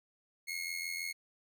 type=tone with amplitude modulation; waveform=sawtooth; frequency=2164 Hz; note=C#7; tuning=42 cents flat; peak=-30 dBFS; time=0.47-1.13 s; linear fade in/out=20 ms; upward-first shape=sine; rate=86.2 Hz; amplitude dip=70%; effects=none